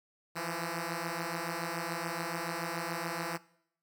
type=beating tone pair; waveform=5% pulse; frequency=164.81 / 171.81 Hz; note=E3 / F3; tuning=0 / -28 cents; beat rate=7 Hz; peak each=-26 dBFS; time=0.35-3.38 s; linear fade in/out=20 ms; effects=noise-tail reverb RT60 0.7 s tail -21 dB re dry